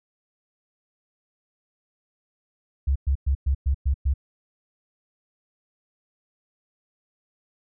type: tone bursts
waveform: sine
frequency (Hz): 68.4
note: C#2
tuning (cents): -23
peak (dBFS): -18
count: 7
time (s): 2.87-4.139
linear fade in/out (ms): 10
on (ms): 87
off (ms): 110
effects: none